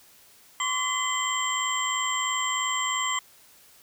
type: tone cluster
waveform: sine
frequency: 1038 / 1141 / 2030 / 3137 / 7520 Hz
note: C6 / C#6 / B6 / G7 / A#8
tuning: -14 / +50 / +47 / +1 / +14 cents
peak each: -31 dBFS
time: 0.6-3.19 s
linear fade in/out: 2 ms
effects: white hiss -55 dBFS RMS until 3.82 s